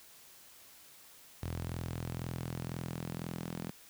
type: tone with high-pass filter sweep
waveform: sawtooth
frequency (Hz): 42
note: E1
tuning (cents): +33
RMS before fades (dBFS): -40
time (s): 1.42-3.71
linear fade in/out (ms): 10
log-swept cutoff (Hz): 92 to 180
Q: 2.2
effects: white hiss -57 dBFS RMS until 3.89 s